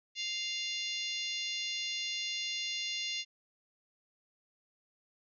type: harmonic tone with a mistuned harmonic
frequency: 698.5 Hz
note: F5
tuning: in tune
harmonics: 3 / 4 / 5 / 6 / 7 / 8 / 9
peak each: -43 / -39 / -40 / -42 / -43 / -47 / -46 dBFS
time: 0.15-3.25 s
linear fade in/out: 50 ms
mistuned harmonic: 9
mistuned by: +60 cents
effects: none